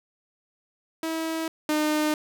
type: tone pair in turn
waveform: sawtooth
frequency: 323.4 / 304.4 Hz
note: E4 / D#4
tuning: -33 / -38 cents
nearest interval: minor second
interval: 105 cents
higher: first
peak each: -23 / -18 dBFS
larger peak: second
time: 1.03-1.48 / 1.69-2.14 s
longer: neither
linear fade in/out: 2 ms
effects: none